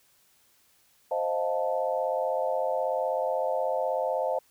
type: chord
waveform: sine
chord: F dominant seventh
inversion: second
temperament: equal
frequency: 523.3 / 622.3 / 698.5 / 880 Hz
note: C5 / Eb5 / F5 / A5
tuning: 0 / 0 / 0 / 0 cents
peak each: -29 / -30 / -32 / -33 dBFS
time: 1.11-4.39 s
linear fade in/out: 5 ms
effects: white hiss -64 dBFS RMS until 4.5 s